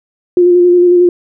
sine tone with vibrato, 354 Hz, F4, 23 cents sharp, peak -4 dBFS, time 0.37-1.09 s, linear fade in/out 2 ms, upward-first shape square, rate 11 Hz, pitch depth 17 cents each way, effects none

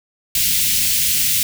white band-stop noise, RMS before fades -17 dBFS, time 0.35-1.43 s, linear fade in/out 2 ms, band 200 to 2300 Hz, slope 24 dB/octave, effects none

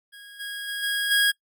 25% pulse tone with level steps, 1644 Hz, G#6, 18 cents flat, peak -39 / -28 / -25 / -20 / -14 dBFS, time 0.12-1.32 s, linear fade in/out 20 ms, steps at 0.39 / 0.67 / 0.82 / 1.1 s, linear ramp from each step 20 ms, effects noise-tail reverb RT60 0.1 s tail -22 dB re dry

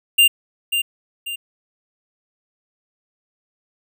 square tone with echo, 2794 Hz, F7, in tune, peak -10 dBFS, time 0.18-0.28 s, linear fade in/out 10 ms, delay 540 ms, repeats 2, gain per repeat -8 dB, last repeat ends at 1.36 s, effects none

